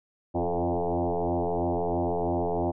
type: tone with frequency modulation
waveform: sine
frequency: 171.9 Hz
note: F3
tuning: 27 cents flat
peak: -24 dBFS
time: 0.34-2.72 s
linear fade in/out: 20 ms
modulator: 86.7 Hz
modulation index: 7.6
effects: none